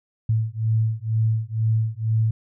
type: beating tone pair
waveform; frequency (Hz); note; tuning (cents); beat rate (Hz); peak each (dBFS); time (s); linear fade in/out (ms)
sine; 110 / 112.1; A2 / A2; 0 / +33; 2.1; -22; 0.29-2.31; 5
effects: none